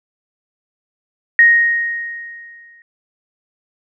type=tone with exponential decay; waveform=sine; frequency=1869 Hz; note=A#6; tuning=4 cents sharp; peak=-4 dBFS; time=1.39-2.82 s; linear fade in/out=1 ms; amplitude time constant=310 ms; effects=none